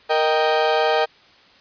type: chord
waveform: 35% pulse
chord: Eb major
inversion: second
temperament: equal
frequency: 466.2 / 622.3 / 784 Hz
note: Bb4 / Eb5 / G5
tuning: 0 / 0 / 0 cents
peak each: -19 dBFS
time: 0.09-1.06 s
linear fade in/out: 20 ms
effects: white hiss -51 dBFS RMS until 1.6 s + resampled to 11025 Hz